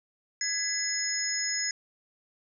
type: tone cluster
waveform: sine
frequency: 1669 / 2005 / 5160 / 6700 Hz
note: G#6 / B6 / E8 / G#8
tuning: +8 / +26 / -38 / +14 cents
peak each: -37 / -35 / -32 / -31 dBFS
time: 0.41-1.71 s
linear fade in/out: 2 ms
effects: none